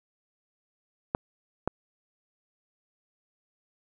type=clicks; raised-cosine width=1 ms; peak=-11 / -12 dBFS; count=2; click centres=1.149 / 1.676 s; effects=none